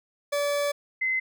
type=tone pair in turn; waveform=40% pulse / sine; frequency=576 / 2053 Hz; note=D5 / C7; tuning=-34 / -33 cents; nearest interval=octave + minor seventh; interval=2201 cents; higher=second; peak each=-23 dBFS; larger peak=neither; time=0.32-0.72 / 1.01-1.2 s; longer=first; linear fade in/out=10 ms; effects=none